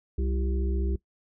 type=harmonic tone with a mistuned harmonic; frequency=65.1 Hz; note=C2; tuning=8 cents flat; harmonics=1 / 3 / 5 / 6; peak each=-25 / -37 / -37 / -37 dBFS; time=0.18-0.96 s; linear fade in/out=5 ms; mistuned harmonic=5; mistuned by=+55 cents; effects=noise-tail reverb RT60 0.1 s tail -19 dB re dry